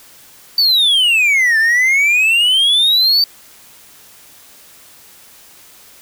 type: exponential two-way sweep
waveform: triangle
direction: down then up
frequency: 4628 to 1752 to 4628 Hz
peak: -8 dBFS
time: 0.58-3.24 s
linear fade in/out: 2 ms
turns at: 1.58 s
effects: white hiss -43 dBFS RMS until 6.01 s